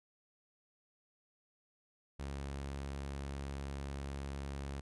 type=tone; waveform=sawtooth; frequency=69.3 Hz; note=C#2; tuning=in tune; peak=-36 dBFS; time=2.19-4.81 s; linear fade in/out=10 ms; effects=resampled to 24000 Hz